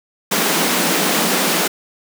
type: high-pass noise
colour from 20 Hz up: pink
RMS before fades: -17 dBFS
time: 0.31-1.68 s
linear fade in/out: 10 ms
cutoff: 170 Hz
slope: 96 dB/octave
effects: none